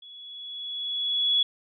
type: tone with level ramp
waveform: sine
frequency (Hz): 3381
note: G#7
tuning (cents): +30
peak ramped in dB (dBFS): -44 to -18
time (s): 0.02-1.43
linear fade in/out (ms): 5
effects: none